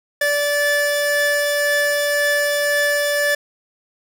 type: tone pair together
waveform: 45% pulse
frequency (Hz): 581.3 / 1742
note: D5 / A6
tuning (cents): -18 / -18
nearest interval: octave + perfect fifth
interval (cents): 1900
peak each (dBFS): -19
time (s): 0.21-3.35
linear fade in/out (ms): 5
effects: none